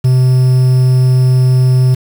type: tone with quantisation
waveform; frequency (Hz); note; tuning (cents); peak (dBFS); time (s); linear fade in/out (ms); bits
triangle; 128.1; C3; -36; -4; 0.04-1.95; 10; 5
effects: none